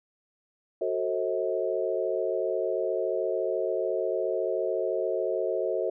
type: chord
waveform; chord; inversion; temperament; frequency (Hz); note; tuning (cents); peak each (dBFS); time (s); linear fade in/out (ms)
sine; F# diminished seventh; none; just; 370 / 444 / 532.8 / 639.4; F#4 / A4 / C5 / Eb5; 0 / +16 / +31 / +47; -31; 0.81-5.9; 5
effects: none